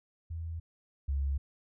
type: tone pair in turn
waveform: sine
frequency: 82.41 / 69.3 Hz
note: E2 / C#2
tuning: 0 / 0 cents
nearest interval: minor third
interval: 300 cents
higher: first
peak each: -35 / -28 dBFS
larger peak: second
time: 0.3-0.6 / 1.08-1.38 s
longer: neither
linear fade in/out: 10 ms
effects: none